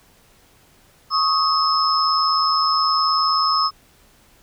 sine tone cluster, 1101 / 1260 / 5190 Hz, C#6 / D#6 / E8, -12 / +21 / -28 cents, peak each -20 dBFS, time 1.1-3.71 s, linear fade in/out 50 ms, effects pink hiss -54 dBFS RMS until 4.42 s

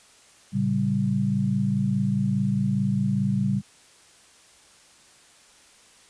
sine chord, G diminished, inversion first, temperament equal with one note detuned, 113.75 / 138.59 / 196 Hz, Bb2 / Db3 / G3, -42 / 0 / 0 cents, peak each -28 / -26 / -23 dBFS, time 0.52-3.62 s, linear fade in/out 50 ms, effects white hiss -54 dBFS RMS until 6.09 s + resampled to 22050 Hz

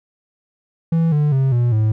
triangle tone with pitch steps, 164.81 / 148.54 / 133.87 / 120.65 / 108.73 Hz, E3 / D3 / C3 / B2 / A2, 0 / +20 / +40 / -40 / -20 cents, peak -11 dBFS, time 0.92-1.92 s, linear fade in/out 5 ms, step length 200 ms, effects none

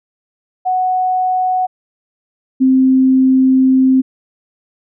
sine tone pair in turn, 740 / 261.6 Hz, F#5 / C4, 0 / 0 cents, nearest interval octave + tritone, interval 1800 cents, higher first, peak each -12 / -7 dBFS, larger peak second, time 0.65-1.67 / 2.6-4.02 s, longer second, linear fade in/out 20 ms, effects none

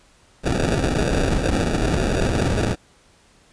pink noise with sample-and-hold, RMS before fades -20 dBFS, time 0.43-2.76 s, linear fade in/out 50 ms, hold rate 1050 Hz, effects pink hiss -55 dBFS RMS until 3.52 s + resampled to 22050 Hz

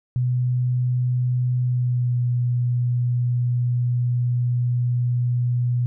sine tone with pitch glide, 124.7 to 122.35 Hz, B2 to B2, +17 to -16 cents, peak -18 dBFS, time 0.16-5.86 s, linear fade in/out 0 ms, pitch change -33 cents, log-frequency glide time 1.62-2.22 s, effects none

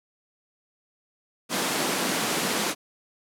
pink high-pass noise, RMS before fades -26 dBFS, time 1.49-2.75 s, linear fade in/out 50 ms, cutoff 190 Hz, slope 24 dB/octave, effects low-pass 12000 Hz 12 dB/octave

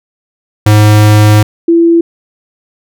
square / sine tone pair in turn, 105.8 / 335.9 Hz, G#2 / E4, +33 / +33 cents, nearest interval octave + minor sixth, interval 2000 cents, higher second, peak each -3 dBFS, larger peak neither, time 0.66-1.43 / 1.68-2.01 s, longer first, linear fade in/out 5 ms, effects none

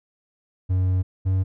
triangle tone pair in turn, 92.5 / 94.33 Hz, F#2 / F#2, 0 / +34 cents, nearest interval unison, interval 34 cents, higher second, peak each -16 dBFS, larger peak neither, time 0.69-1.03 / 1.25-1.44 s, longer first, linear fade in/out 20 ms, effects none

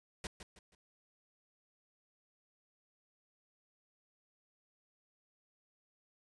pink noise with echo, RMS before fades -41 dBFS, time 0.24-0.27 s, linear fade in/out 2 ms, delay 160 ms, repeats 3, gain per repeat -9 dB, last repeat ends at 0.75 s, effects resampled to 22050 Hz

